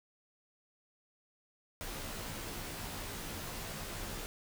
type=noise with comb filter; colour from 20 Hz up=pink; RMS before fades=-42 dBFS; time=1.81-4.26 s; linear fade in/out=0 ms; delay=16 ms; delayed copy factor=-0.95; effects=none